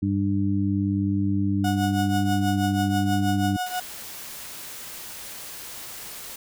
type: harmonic tone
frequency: 98.9 Hz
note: G2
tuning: 16 cents sharp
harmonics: 1 / 2 / 3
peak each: -25 / -25 / -25 dBFS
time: 0.02-3.57 s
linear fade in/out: 10 ms
type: tone with tremolo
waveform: 35% pulse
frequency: 730 Hz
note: F#5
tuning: 24 cents flat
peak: -22 dBFS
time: 1.64-3.8 s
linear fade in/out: 5 ms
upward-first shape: triangle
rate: 6.2 Hz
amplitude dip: 80%
type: noise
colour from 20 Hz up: white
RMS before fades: -38 dBFS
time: 3.66-6.36 s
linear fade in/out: 5 ms
effects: none